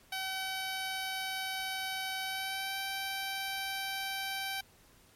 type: tone with pitch glide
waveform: 10% pulse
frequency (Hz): 762 to 777.1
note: G5 to G5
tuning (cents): -49 to -15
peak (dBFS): -26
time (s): 0.12-4.61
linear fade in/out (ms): 5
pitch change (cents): +34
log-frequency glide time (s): 2.23-2.79
effects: pink hiss -62 dBFS RMS until 5.15 s + MP3 64 kbps